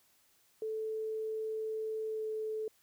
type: tone with pitch glide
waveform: sine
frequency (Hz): 438.1 to 435.1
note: A4 to A4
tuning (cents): -7 to -19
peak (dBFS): -34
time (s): 0.62-2.68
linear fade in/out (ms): 2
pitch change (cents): -12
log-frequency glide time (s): 2.07-2.26
effects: white hiss -69 dBFS RMS until 2.82 s